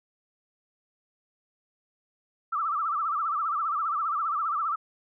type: tone with vibrato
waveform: sine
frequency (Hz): 1244.5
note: D#6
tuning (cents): 0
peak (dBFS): -25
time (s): 2.52-4.76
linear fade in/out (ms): 10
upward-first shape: sine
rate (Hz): 15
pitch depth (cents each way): 140
effects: none